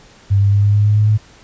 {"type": "tone with pitch steps", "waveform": "sine", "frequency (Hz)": [99.1, 100.19, 101.3, 102.42, 103.55, 104.69, 105.85, 107.01], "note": ["G2", "G2", "G#2", "G#2", "G#2", "G#2", "G#2", "A2"], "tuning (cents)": [19, 38, -43, -24, -5, 14, 33, -48], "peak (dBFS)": -9, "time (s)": [0.3, 1.18], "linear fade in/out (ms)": 20, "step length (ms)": 110, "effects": ["pink hiss -45 dBFS RMS until 1.43 s", "resampled to 16000 Hz"]}